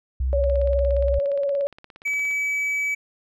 sine tone with pitch glide, 64.6 to 63.64 Hz, C2 to C2, -21 to -47 cents, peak -20 dBFS, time 0.2-1.19 s, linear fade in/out 5 ms, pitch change -26 cents, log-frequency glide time 0.71-0.99 s
sine tone with vibrato, 562 Hz, C#5, 24 cents sharp, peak -20 dBFS, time 0.33-1.67 s, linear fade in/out 0 ms, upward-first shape sine, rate 19 Hz, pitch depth 33 cents each way
click train, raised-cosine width 0.3 ms, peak -28 dBFS, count 33, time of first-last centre 0.44-2.311 s, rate 17.1 Hz
triangle tone, 2288 Hz, D7, 46 cents flat, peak -20 dBFS, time 2.05-2.95 s, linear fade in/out 10 ms
effects none

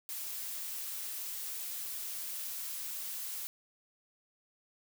blue noise, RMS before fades -40 dBFS, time 0.09-3.47 s, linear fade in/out 0 ms, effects none

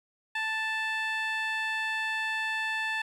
15% pulse tone with band-pass filter, 880 Hz, A5, in tune, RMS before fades -31 dBFS, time 0.35-3.02 s, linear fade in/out 5 ms, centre 1800 Hz, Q 1.2, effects 11-bit

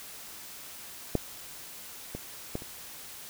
clicks, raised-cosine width 2 ms, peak -11 / -22 / -18 / -30 dBFS, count 4, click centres 1.153 / 2.15 / 2.554 / 2.621 s, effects white hiss -45 dBFS RMS until 3.29 s

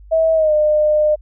sine tone with pitch glide, 646 to 606.2 Hz, E5 to D#5, -35 to -45 cents, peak -11 dBFS, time 0.11-1.16 s, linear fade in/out 20 ms, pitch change -110 cents, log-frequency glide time 0.34-0.53 s, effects added 50 Hz sine -38 dBFS peak until 1.21 s

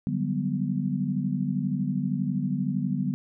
sine chord, G major seventh, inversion second, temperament equal with one note detuned, 146.83 / 185 / 197.59 / 246.9 Hz, D3 / F#3 / G3 / B3, 0 / 0 / +14 / 0 cents, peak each -30 dBFS, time 0.07-3.14 s, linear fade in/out 0 ms, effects none

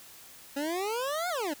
25% pulse exponential two-way sweep, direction up then down, 273.5 to 740 to 273.5 Hz, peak -26 dBFS, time 0.56-1.54 s, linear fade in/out 10 ms, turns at 1.29 s, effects white hiss -51 dBFS RMS until 1.6 s

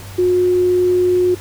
sine tone, 361.1 Hz, F#4, 42 cents flat, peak -11 dBFS, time 0.18-1.35 s, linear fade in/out 10 ms, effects added 97 Hz sine -32 dBFS peak until 1.4 s + pink hiss -37 dBFS RMS until 1.4 s

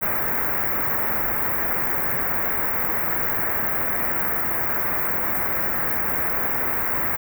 white band-stop noise, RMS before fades -23 dBFS, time 0.01-7.17 s, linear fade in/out 20 ms, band 2100 to 15000 Hz, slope 48 dB/octave, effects none

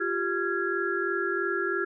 sine tone cluster, 350.1 / 393.1 / 1377 / 1663 Hz, F4 / G4 / F6 / G#6, +4 / +5 / -25 / +2 cents, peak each -31 dBFS, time 0-1.85 s, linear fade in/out 10 ms, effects none

